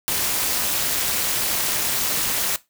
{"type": "noise with amplitude modulation", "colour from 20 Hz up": "white", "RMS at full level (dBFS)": -19, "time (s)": [0.08, 2.56], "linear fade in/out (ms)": 0, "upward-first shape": "sine", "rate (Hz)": 269, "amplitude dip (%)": 80, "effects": ["noise-tail reverb RT60 0.2 s tail -18 dB re dry"]}